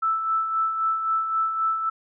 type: tone with tremolo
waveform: sine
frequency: 1318.5 Hz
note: E6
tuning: in tune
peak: -19 dBFS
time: 0.02-1.9 s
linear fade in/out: 10 ms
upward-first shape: sine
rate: 3.8 Hz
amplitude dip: 50%
effects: none